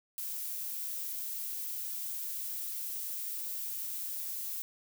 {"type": "noise", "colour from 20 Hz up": "violet", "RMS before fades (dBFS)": -38, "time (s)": [0.18, 4.62], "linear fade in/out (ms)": 0, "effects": []}